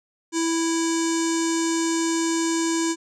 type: tone with low-pass filter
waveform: square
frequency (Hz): 329.6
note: E4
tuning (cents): 0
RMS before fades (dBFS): -23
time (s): 0.32-2.96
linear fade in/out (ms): 50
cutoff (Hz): 7200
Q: 6.3
effects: none